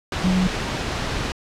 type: tone in noise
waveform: sine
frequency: 185 Hz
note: F#3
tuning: in tune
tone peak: -16 dBFS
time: 0.24-0.47 s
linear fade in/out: 2 ms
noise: pink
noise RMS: -25 dBFS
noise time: 0.12-1.32 s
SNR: +6 dB
effects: low-pass 5000 Hz 12 dB/octave